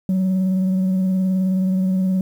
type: tone with vibrato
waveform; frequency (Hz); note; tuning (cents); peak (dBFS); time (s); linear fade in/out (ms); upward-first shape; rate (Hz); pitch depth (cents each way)
sine; 187.5; F#3; +23; -13; 0.09-2.21; 2; sine; 19; 24
effects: tanh soft clip ceiling -15 dBFS + 8-bit